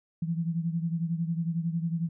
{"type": "beating tone pair", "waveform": "sine", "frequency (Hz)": [164.81, 175.81], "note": ["E3", "F3"], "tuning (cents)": [0, 12], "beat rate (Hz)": 11, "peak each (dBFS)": [-28, -33], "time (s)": [0.22, 2.09], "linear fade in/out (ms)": 5, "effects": []}